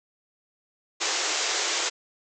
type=band-pass noise; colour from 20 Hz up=white; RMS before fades=-27 dBFS; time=1-1.9 s; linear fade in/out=20 ms; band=310 to 7500 Hz; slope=96 dB/octave; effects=none